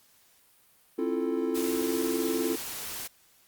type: chord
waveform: triangle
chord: F major seventh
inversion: second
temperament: equal with one note detuned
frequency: 265.9 / 329.6 / 349.2 / 440 Hz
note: C4 / E4 / F4 / A4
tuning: +28 / 0 / 0 / 0 cents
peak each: -30 dBFS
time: 0.98-2.56 s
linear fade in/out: 10 ms
type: noise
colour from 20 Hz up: white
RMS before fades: -37 dBFS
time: 1.54-3.08 s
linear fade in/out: 20 ms
effects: white hiss -62 dBFS RMS until 3.47 s + Opus 48 kbps